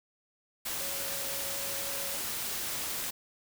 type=tone in noise; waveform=sine; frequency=554.4 Hz; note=C#5; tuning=in tune; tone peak=-44 dBFS; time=0.8-2.17 s; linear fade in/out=10 ms; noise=white; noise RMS=-35 dBFS; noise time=0.65-3.11 s; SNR=-12 dB; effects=none